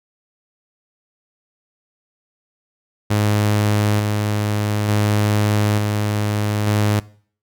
sawtooth tone with tremolo, 104.8 Hz, G#2, 16 cents sharp, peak -11 dBFS, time 3.1-7 s, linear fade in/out 10 ms, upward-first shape square, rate 0.56 Hz, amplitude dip 30%, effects noise-tail reverb RT60 0.5 s tail -21 dB re dry

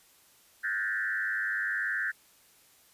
sine tone with frequency modulation, 1661.2 Hz, G#6, in tune, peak -28 dBFS, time 0.63-2.12 s, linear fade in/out 20 ms, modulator 101 Hz, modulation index 1.9, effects white hiss -61 dBFS RMS until 2.93 s + resampled to 32000 Hz

